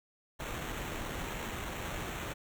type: noise with sample-and-hold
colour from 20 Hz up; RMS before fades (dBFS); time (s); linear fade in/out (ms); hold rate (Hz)
pink; -39; 0.39-2.34; 20; 4900
effects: none